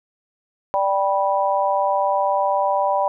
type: chord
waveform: sine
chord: G major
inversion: second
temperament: just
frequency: 588 / 784 / 980 Hz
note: D5 / G5 / B5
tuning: +2 / 0 / -14 cents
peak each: -21 dBFS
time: 0.74-3.08 s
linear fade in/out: 0 ms
effects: none